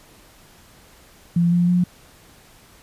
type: tone with pitch steps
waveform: sine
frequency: 171.8 / 174.9 / 178.06 Hz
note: F3 / F3 / F3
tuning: -28 / +3 / +34 cents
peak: -14 dBFS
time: 1.36-1.84 s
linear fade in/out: 5 ms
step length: 160 ms
effects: pink hiss -50 dBFS RMS until 2.82 s + resampled to 32000 Hz